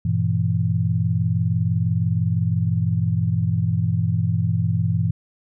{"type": "chord", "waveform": "sine", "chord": "E diminished", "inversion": "first", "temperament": "just", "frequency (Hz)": [98.89, 118.67, 164.81], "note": ["G2", "Bb2", "E3"], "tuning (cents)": [16, 31, 0], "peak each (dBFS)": -22, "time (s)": [0.05, 5.11], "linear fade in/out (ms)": 5, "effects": []}